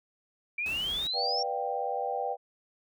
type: exponential sweep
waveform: sine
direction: up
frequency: 2330 to 5588 Hz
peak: -29 dBFS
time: 0.58-1.43 s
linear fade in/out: 5 ms
type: noise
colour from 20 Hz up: pink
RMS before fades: -44 dBFS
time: 0.66-1.07 s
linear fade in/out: 0 ms
type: chord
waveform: sine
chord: G dominant seventh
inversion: first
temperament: just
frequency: 490 / 588 / 705.6 / 784 Hz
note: B4 / D5 / F5 / G5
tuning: -14 / +2 / +18 / 0 cents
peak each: -35 / -37 / -36 / -32 dBFS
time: 1.13-2.37 s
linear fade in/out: 50 ms
effects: none